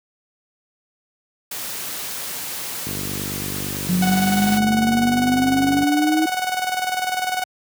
white noise, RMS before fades -29 dBFS, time 1.51-4.58 s, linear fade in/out 5 ms
click train, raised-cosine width 3 ms, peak -16 dBFS, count 146, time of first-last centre 2.87-5.829 s, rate 49 Hz
sine exponential sweep, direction up, 178.5 to 318.3 Hz, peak -16 dBFS, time 3.89-6.26 s, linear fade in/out 5 ms
sawtooth tone with tremolo, 740 Hz, F#5, in tune, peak -15 dBFS, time 4.02-7.44 s, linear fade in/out 5 ms, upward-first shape square, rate 20 Hz, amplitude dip 55%
effects high-pass 80 Hz 12 dB/octave

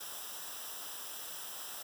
white noise with comb filter, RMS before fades -44 dBFS, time 0-1.83 s, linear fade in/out 10 ms, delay 0.45 ms, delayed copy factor -0.7, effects none

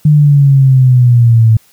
sine exponential sweep, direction down, 152.4 to 110 Hz, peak -3 dBFS, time 0.05-1.57 s, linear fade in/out 5 ms, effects white hiss -48 dBFS RMS until 1.72 s

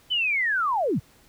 sine linear sweep, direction down, 3067 to 82.41 Hz, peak -21 dBFS, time 0.1-1 s, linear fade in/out 20 ms, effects pink hiss -57 dBFS RMS until 1.28 s

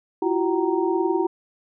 sine tone cluster, 335.5 / 356.9 / 376.1 / 762 / 931 Hz, E4 / F4 / F#4 / G5 / A#5, +31 / +38 / +28 / -49 / -2 cents, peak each -23 / -29 / -23 / -32 / -28 dBFS, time 0.22-1.27 s, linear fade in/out 5 ms, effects none

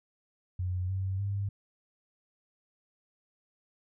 sine tone with pitch steps, 91 / 95.3 / 99.81 Hz, F#2 / G2 / G2, -28 / -48 / +32 cents, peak -29 dBFS, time 0.59-1.49 s, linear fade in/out 5 ms, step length 300 ms, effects none

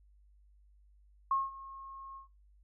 sine tone with ADSR envelope, 1082 Hz, C#6, 42 cents flat, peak -26 dBFS, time 1.31-2.28 s, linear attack 3 ms, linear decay 190 ms, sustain -19 dB, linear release 120 ms, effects noise-tail reverb RT60 0.3 s tail -17 dB re dry + added 50 Hz sine -60 dBFS peak until 2.63 s

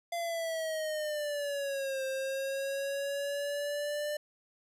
square exponential two-way sweep, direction down then up, 689 to 529 to 596 Hz, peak -33 dBFS, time 0.12-4.17 s, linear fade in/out 5 ms, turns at 2.04 s, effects resampled to 32000 Hz

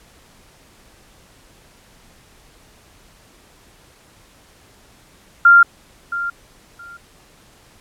sine tone with echo, 1392 Hz, F6, 6 cents flat, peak -5 dBFS, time 5.45-5.63 s, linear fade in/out 5 ms, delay 670 ms, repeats 2, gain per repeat -15 dB, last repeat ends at 6.97 s, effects pink hiss -50 dBFS RMS until 7.8 s + low-pass 12000 Hz 12 dB/octave

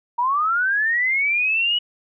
sine linear sweep, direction up, 932.3 to 2942 Hz, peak -17 dBFS, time 0.18-1.79 s, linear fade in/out 10 ms, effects none

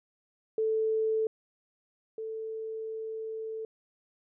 sine tone pair in turn, 440 / 442.3 Hz, A4 / A4, 0 / +9 cents, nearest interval unison, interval 9 cents, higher second, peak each -25 / -34 dBFS, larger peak first, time 0.58-1.27 / 2.18-3.65 s, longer second, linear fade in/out 2 ms, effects none

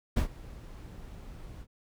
brown noise with ADSR envelope, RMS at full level -24 dBFS, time 0.16-1.67 s, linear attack 14 ms, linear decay 99 ms, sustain -21 dB, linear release 63 ms, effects none

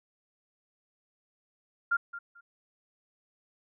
sine tone with echo, 1396.9 Hz, F6, in tune, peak -23 dBFS, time 1.91-1.97 s, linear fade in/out 10 ms, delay 220 ms, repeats 2, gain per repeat -14 dB, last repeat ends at 2.41 s, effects none

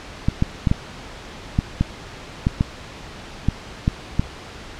clicks, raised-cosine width 5 ms, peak -4 dBFS, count 11, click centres 0.285 / 0.424 / 0.672 / 0.714 / 1.589 / 1.81 / 2.469 / 2.609 / 3.486 / 3.879 / 4.195 s, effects pink hiss -37 dBFS RMS until 4.79 s + low-pass 5000 Hz 12 dB/octave

